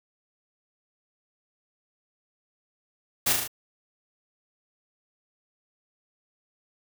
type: noise with echo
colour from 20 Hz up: white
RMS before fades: -23 dBFS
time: 3.26-3.33 s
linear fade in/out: 10 ms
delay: 37 ms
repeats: 4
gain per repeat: -3 dB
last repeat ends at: 3.478 s
effects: none